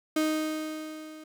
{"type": "tone with level ramp", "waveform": "35% pulse", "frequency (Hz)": 311.1, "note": "D#4", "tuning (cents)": 0, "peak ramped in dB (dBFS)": [-21, -42], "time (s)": [0.16, 1.24], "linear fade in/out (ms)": 5, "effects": []}